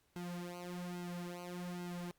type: tone with flanger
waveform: sawtooth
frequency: 176.6 Hz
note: F3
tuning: 20 cents sharp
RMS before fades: -44 dBFS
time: 0.16-2.11 s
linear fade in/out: 0 ms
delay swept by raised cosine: 1.7 to 5.1 ms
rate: 1.2 Hz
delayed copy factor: -0.95
effects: pink hiss -75 dBFS RMS until 2.18 s + Opus 48 kbps